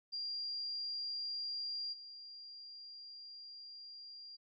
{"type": "tone with level steps", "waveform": "sine", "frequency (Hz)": 4778, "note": "D8", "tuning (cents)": 29, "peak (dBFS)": [-38, -49], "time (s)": [0.12, 4.37], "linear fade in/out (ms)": 20, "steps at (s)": 1.92, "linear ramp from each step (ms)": 20, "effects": []}